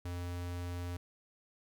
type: tone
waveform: square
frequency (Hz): 88.1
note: F2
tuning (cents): +16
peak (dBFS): -38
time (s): 0.05-0.97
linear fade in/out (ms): 5
effects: 13-bit